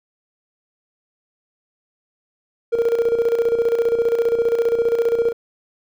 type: tone with tremolo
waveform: triangle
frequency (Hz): 466.2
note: A#4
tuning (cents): 0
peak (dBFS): -10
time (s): 2.72-5.33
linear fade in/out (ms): 20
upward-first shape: square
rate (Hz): 15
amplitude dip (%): 65
effects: tanh soft clip ceiling -9 dBFS